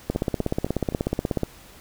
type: two click trains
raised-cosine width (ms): 2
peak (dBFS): -9 / -21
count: 23 / 4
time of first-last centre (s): 0.1-1.433 / 0.15-0.923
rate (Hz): 16.5 / 3.88
effects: pink hiss -48 dBFS RMS until 1.8 s